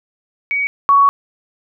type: tone pair in turn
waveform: sine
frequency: 2257 / 1119.4 Hz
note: C#7 / C#6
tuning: +31 / +17 cents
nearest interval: octave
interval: 1214 cents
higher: first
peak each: -15 / -7 dBFS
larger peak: second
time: 0.51-0.67 / 0.89-1.09 s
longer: second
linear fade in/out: 0 ms
effects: none